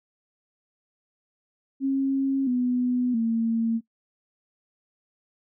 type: tone with pitch steps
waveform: sine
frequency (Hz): 270.8 / 248.3 / 227.7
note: C#4 / B3 / A#3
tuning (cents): -40 / +9 / -40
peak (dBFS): -21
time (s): 1.8-3.81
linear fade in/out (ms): 50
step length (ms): 670
effects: noise-tail reverb RT60 0.1 s tail -21 dB re dry